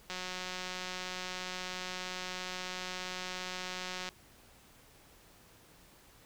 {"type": "click train", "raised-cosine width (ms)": 0.2, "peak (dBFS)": -22, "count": 731, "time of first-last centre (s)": [0.1, 4.089], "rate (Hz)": 183, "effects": ["pink hiss -60 dBFS RMS until 6.25 s"]}